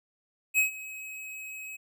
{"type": "tone with ADSR envelope", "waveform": "square", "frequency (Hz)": 2551, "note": "D#7", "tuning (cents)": 43, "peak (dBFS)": -20, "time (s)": [0.54, 1.77], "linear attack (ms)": 44, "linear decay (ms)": 120, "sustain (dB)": -19, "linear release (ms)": 15, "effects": []}